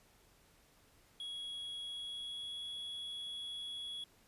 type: tone with pitch glide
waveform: triangle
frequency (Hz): 3330 to 3357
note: G#7 to G#7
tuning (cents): +4 to +18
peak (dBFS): -40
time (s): 1.2-4.04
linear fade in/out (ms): 2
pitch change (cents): +14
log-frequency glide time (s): 1.82-2.67
effects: pink hiss -67 dBFS RMS until 4.27 s + resampled to 32000 Hz